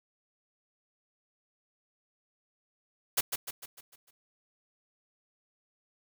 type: noise with echo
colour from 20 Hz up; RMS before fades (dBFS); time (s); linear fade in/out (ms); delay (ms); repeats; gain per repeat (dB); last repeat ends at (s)
white; -26; 3.17-3.21; 10; 150; 6; -6; 4.11
effects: none